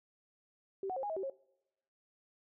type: tone with pitch steps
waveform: sine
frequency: 388 / 742 / 533 / 823 / 640 / 384.1 / 542 Hz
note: G4 / F#5 / C5 / G#5 / D#5 / G4 / C#5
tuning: -18 / +5 / +32 / -16 / +49 / -35 / -39 cents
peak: -35 dBFS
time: 0.83-1.299 s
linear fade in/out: 2 ms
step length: 67 ms
effects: noise-tail reverb RT60 0.9 s tail -24 dB re dry